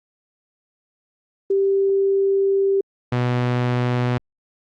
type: tone pair in turn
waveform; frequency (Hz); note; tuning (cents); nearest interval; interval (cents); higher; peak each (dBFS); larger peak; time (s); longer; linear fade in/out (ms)
sine / sawtooth; 392 / 123.24; G4 / B2; 0 / -3; octave + minor sixth; 2003; first; -15 / -14; second; 1.5-2.81 / 3.12-4.18; first; 5
effects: low-pass 3000 Hz 12 dB/octave + Opus 24 kbps